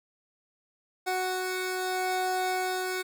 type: tone pair together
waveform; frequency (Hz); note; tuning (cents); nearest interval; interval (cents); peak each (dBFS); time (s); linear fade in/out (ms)
25% pulse; 370 / 740.7; F#4 / F#5; 0 / +2; octave; 1202; -27; 1.06-3.03; 20
effects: none